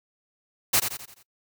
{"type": "noise with echo", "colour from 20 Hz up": "white", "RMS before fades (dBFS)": -20, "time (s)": [0.73, 0.8], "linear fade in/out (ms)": 10, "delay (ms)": 86, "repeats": 5, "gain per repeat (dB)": -7, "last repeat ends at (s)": 1.23, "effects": ["noise-tail reverb RT60 0.1 s tail -23 dB re dry"]}